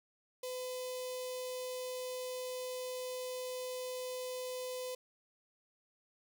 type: tone with notch filter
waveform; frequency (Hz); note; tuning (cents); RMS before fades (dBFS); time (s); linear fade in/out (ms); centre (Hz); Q
sawtooth; 506; B4; +42; -41; 0.43-4.95; 5; 1500; 0.54
effects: none